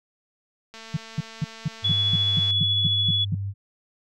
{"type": "click train", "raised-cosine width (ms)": 0.2, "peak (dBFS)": -25, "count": 397, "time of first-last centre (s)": [0.74, 2.508], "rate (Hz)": 224}
{"type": "tone bursts", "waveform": "sine", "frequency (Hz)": 155.3, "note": "D#3", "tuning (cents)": -3, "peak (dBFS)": -20, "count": 11, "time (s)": [0.94, 3.348], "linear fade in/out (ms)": 5, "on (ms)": 28, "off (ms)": 210}
{"type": "tone with vibrato", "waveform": "sine", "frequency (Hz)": 99.9, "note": "G2", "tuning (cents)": 33, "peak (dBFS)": -26, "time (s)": [1.82, 3.54], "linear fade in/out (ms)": 50, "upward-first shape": "sine", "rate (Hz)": 1.1, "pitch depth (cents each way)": 17}
{"type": "tone with tremolo", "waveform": "sine", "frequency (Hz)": 3398, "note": "G#7", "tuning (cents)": 39, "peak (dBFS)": -19, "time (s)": [1.84, 3.25], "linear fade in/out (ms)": 10, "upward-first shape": "triangle", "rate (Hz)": 14, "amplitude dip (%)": 25}
{"effects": []}